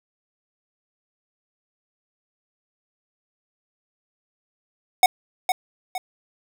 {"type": "tone with echo", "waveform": "square", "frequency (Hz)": 740, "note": "F#5", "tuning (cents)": 0, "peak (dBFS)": -10, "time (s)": [5.03, 5.06], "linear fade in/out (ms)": 2, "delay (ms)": 460, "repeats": 2, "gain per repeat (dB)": -8, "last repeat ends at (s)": 5.98, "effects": []}